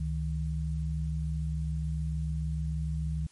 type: tone pair together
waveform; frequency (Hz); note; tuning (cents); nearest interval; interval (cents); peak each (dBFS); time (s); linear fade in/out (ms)
sine; 69.8 / 156.59; C#2 / D#3; +13 / +11; octave + major second; 1398; -31 / -32; 0-3.27; 5
effects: white hiss -61 dBFS RMS until 3.31 s + MP3 48 kbps